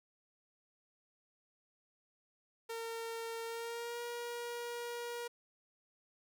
sawtooth tone with pitch glide, 457.3 to 476.4 Hz, A#4 to A#4, -33 to +38 cents, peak -36 dBFS, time 2.69-5.28 s, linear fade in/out 10 ms, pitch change +71 cents, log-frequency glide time 3.44-4.01 s, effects none

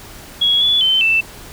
sine tone with pitch steps, 3335 / 3430 / 3080 / 2659 Hz, G#7 / A7 / G7 / E7, +7 / -45 / -31 / +14 cents, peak -11 dBFS, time 0.41-1.21 s, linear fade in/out 10 ms, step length 200 ms, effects pink hiss -37 dBFS RMS until 1.52 s

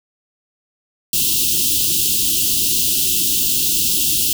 white band-stop noise, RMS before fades -17 dBFS, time 1.13-4.33 s, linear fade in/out 2 ms, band 390 to 2700 Hz, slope 96 dB/octave, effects none

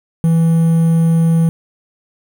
triangle tone with quantisation, 164.81 Hz, E3, in tune, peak -7 dBFS, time 0.24-1.49 s, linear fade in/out 0 ms, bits 6, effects none

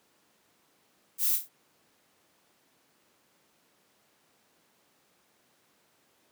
violet noise with echo, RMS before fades -27 dBFS, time 1.18-1.39 s, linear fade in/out 50 ms, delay 26 ms, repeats 4, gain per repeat -6 dB, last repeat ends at 1.494 s, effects pink hiss -67 dBFS RMS until 6.31 s + high-pass 200 Hz 12 dB/octave

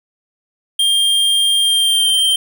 square tone with pitch glide, 3200 to 3147 Hz, G7 to G7, +35 to +6 cents, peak -12 dBFS, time 0.79-2.36 s, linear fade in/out 5 ms, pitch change -29 cents, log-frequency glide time 1.61-2.15 s, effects none

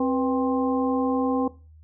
harmonic tone with a mistuned harmonic, 263.3 Hz, C4, 11 cents sharp, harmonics 1 / 2 / 3 / 4, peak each -22 / -26 / -30 / -32 dBFS, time 0-1.48 s, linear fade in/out 5 ms, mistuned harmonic 2, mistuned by -110 cents, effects noise-tail reverb RT60 0.3 s tail -18 dB re dry + added 78 Hz sine -47 dBFS peak until 1.83 s

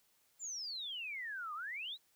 sine exponential two-way sweep, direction down then up, 7459 to 1174.7 to 4087 Hz, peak -40 dBFS, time 0.39-1.98 s, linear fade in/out 50 ms, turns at 1.54 s, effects white hiss -73 dBFS RMS until 2.15 s

